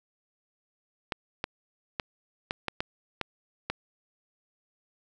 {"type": "clicks", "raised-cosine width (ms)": 0.3, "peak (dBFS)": -13, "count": 8, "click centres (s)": [1.122, 1.441, 1.998, 2.509, 2.683, 2.805, 3.213, 3.7], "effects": []}